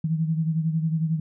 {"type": "beating tone pair", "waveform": "sine", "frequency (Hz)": [159.2, 170.2], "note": ["D#3", "F3"], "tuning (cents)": [40, -44], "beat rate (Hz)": 11, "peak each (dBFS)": [-22, -29], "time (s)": [0.04, 1.2], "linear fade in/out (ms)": 5, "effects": []}